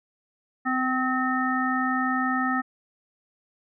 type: harmonic tone with a mistuned harmonic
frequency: 257.1 Hz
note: C4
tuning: 30 cents flat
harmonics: 1 / 3 / 5 / 7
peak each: -26 / -30 / -27 / -29 dBFS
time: 0.65-2.62 s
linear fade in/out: 20 ms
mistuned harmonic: 7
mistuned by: +25 cents
effects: none